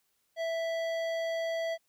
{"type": "tone with hard clipping", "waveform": "sine", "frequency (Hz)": 659.3, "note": "E5", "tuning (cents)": 0, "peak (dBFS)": -32, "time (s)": [0.36, 1.78], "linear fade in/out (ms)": 50, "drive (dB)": 13, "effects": ["white hiss -75 dBFS RMS until 1.88 s"]}